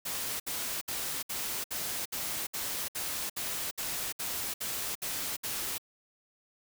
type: noise bursts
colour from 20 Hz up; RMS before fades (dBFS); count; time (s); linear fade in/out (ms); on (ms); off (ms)
white; -35; 14; 0.05-5.782; 10; 350; 64
effects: none